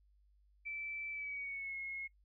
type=tone with pitch glide; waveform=sine; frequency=2323 to 2167 Hz; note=D7 to C#7; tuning=-20 to -40 cents; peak=-40 dBFS; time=0.65-2.08 s; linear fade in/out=20 ms; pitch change=-120 cents; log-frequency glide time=1.11-1.77 s; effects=noise-tail reverb RT60 0.1 s tail -20 dB re dry + added 50 Hz sine -66 dBFS peak until 2.24 s